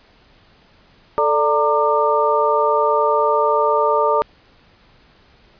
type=tone cluster; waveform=sine; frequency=440 / 589 / 919 / 1192 Hz; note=A4 / D5 / A#5 / D6; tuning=0 / +5 / -25 / +25 cents; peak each=-19 dBFS; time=1.18-4.22 s; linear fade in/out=0 ms; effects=pink hiss -52 dBFS RMS until 5.59 s + resampled to 11025 Hz